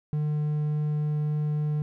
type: tone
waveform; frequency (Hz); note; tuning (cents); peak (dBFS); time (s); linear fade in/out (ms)
triangle; 150.3; D3; +40; -22; 0.13-1.82; 0
effects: none